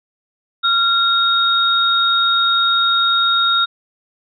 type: tone pair together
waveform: sine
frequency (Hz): 1380 / 3731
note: F6 / A#7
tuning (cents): -21 / +1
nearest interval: octave + perfect fourth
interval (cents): 1722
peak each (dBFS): -15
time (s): 0.63-3.66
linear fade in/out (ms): 20
effects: none